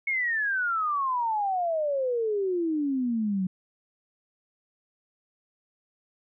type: exponential sweep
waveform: sine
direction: down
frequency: 2206 to 181.6 Hz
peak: -24 dBFS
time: 0.07-3.47 s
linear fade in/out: 5 ms
effects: none